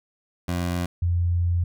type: tone pair in turn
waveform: 20% pulse / sine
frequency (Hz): 87.9 / 86.94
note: F2 / F2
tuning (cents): +12 / -7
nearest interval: unison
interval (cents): 19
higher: first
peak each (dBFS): -19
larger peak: neither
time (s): 0.48-0.86 / 1.02-1.64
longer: second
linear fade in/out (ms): 5
effects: none